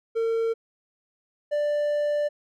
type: tone pair in turn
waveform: triangle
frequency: 454.8 / 589.2 Hz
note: A#4 / D5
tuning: -43 / +6 cents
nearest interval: major third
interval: 449 cents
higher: second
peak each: -20 dBFS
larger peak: neither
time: 0.15-0.54 / 1.51-2.29 s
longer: second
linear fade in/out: 20 ms
effects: none